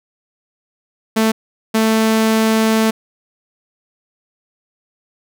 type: tone bursts at uneven times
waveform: sawtooth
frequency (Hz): 221.2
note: A3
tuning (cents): +9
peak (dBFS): -8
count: 2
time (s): 1.16-1.32 / 1.74-2.91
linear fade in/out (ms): 10
effects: none

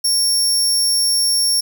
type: tone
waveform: 25% pulse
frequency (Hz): 5500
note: F8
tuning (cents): -27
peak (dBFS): -9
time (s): 0.04-1.61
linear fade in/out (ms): 10
effects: none

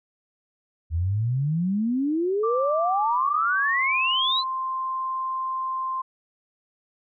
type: exponential sweep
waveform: sine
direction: up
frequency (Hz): 77.78 to 4155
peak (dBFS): -21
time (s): 0.9-4.44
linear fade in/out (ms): 50
type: tone with pitch glide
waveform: sine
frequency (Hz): 1175 to 1046.8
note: D6 to C6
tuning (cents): +1 to 0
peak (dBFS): -25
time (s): 2.43-6.02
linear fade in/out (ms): 10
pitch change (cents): -201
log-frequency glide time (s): 3.44-3.95
effects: none

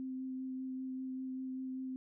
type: tone with vibrato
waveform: sine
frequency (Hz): 260.2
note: C4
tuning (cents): -9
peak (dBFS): -38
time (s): 0-1.96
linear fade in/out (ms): 0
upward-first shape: sine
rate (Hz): 5.1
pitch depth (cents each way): 10
effects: none

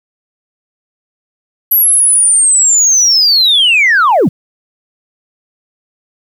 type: linear sweep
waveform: sine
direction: down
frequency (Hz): 11840 to 116.54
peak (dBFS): -4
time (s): 1.71-4.29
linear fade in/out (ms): 10
effects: tanh soft clip ceiling -3 dBFS + 7-bit

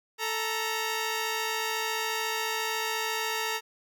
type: tone pair together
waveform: 10% pulse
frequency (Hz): 440.9 / 935.9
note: A4 / A#5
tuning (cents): +4 / +7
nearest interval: octave + minor second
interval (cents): 1303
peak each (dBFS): -23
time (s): 0.18-3.61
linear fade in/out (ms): 50
effects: none

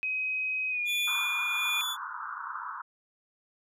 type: tone with pitch glide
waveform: sine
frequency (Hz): 2527 to 2434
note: D#7 to D#7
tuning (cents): +26 to -39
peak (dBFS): -28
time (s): 0.03-1.81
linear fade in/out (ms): 0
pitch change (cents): -65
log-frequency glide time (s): 0.7-0.81
type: tone with tremolo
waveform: 40% pulse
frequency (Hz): 3455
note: A7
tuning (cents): -32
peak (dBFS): -29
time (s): 0.85-1.97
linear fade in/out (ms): 50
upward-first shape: sine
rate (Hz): 1.3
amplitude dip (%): 65
type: band-pass noise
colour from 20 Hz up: white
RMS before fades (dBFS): -38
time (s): 1.07-2.82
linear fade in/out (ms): 10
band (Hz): 930 to 1500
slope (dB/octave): 96
effects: none

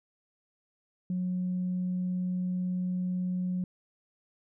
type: tone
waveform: sine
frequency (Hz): 181.8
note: F#3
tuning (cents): -30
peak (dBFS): -27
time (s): 1.1-3.64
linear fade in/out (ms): 2
effects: tanh soft clip ceiling -24 dBFS

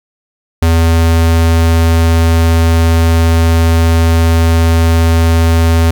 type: tone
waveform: square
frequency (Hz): 82.6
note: E2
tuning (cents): +4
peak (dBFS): -7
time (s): 0.62-5.91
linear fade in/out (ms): 5
effects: 8-bit

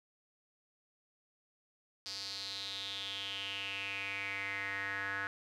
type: tone with band-pass filter sweep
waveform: square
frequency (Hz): 98.5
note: G2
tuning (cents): +9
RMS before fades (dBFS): -40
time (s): 2.06-5.27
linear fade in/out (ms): 0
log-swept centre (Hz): 4800 to 1600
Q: 5.9
effects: none

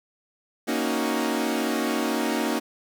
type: chord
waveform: sawtooth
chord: D# minor seventh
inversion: second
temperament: equal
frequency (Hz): 233.1 / 277.2 / 311.1 / 370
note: A#3 / C#4 / D#4 / F#4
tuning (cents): 0 / 0 / 0 / 0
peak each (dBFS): -24 / -25 / -25 / -27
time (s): 0.67-2.6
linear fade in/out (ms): 20
effects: 8-bit

